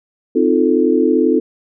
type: chord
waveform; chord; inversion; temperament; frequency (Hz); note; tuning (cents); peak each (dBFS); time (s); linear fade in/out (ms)
sine; F dominant seventh; second; equal with one note detuned; 258.8 / 311.1 / 349.2 / 440; C4 / Eb4 / F4 / A4; -19 / 0 / 0 / 0; -16; 0.35-1.4; 10
effects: none